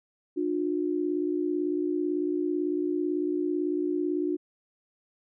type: tone pair together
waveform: sine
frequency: 300.3 / 358.3 Hz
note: D4 / F4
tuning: +39 / +44 cents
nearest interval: minor third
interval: 305 cents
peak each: -28 dBFS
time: 0.36-4.37 s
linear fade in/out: 20 ms
effects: none